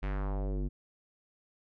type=tone with low-pass filter sweep; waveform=square; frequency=49 Hz; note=G1; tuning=in tune; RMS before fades=-33 dBFS; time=0.02-0.69 s; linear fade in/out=20 ms; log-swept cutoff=2500 to 260 Hz; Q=1.8; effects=none